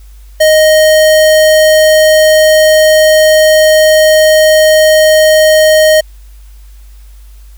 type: tone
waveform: square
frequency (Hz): 622.3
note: D#5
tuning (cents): 0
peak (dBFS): -4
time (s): 0.4-6.01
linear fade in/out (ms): 10
effects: added 50 Hz sine -31 dBFS peak until 7.57 s + white hiss -48 dBFS RMS until 7.57 s